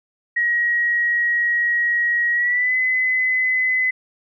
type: tone with pitch glide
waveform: sine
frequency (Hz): 1898 to 2023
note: A#6 to B6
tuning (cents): +31 to +41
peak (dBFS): -16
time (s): 0.36-3.91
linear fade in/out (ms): 10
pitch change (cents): +110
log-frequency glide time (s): 2.33-2.75
effects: none